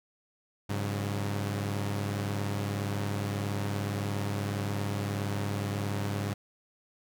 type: tone cluster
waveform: sawtooth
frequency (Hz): 101.7 / 138.8 / 183.4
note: G#2 / C#3 / F#3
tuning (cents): -36 / +3 / -15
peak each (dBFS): -27 / -34 / -36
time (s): 0.69-6.34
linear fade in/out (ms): 10
effects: none